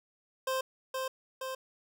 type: tone with echo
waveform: 25% pulse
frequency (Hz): 523.3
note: C5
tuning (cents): 0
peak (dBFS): -26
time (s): 0.47-0.61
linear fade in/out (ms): 5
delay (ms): 470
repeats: 2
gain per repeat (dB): -3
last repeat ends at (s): 1.55
effects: none